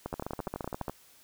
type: two click trains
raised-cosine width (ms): 1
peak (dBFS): -20 / -21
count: 13 / 10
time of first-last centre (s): 0.06-0.882 / 0.14-0.896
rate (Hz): 14.6 / 11.9
effects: white hiss -59 dBFS RMS until 1.23 s